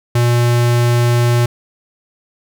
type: tone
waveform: square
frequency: 120 Hz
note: B2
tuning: 49 cents flat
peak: -11 dBFS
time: 0.15-1.46 s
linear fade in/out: 5 ms
effects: none